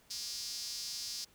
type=tone with high-pass filter; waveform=sawtooth; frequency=237.5 Hz; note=A#3; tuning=33 cents sharp; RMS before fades=-41 dBFS; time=0.1-1.25 s; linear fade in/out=10 ms; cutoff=5000 Hz; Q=4.5; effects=pink hiss -65 dBFS RMS until 1.34 s